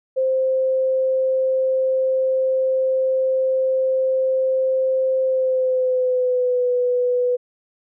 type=tone with pitch glide; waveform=sine; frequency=523.3 to 494.5 Hz; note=C5 to B4; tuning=0 to +2 cents; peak=-16 dBFS; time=0.16-7.37 s; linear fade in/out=20 ms; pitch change=-98 cents; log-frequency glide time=5.23-6.7 s; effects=none